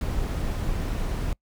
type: noise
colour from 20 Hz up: brown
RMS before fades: -27 dBFS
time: 0.01-1.33 s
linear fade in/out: 2 ms
effects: noise-tail reverb RT60 0.1 s tail -25 dB re dry